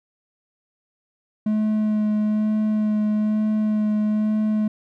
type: tone with vibrato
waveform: triangle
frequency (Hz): 213.4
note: G#3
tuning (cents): +47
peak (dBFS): -16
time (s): 1.46-4.68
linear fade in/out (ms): 5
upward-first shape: sine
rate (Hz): 1.1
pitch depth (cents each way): 12
effects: none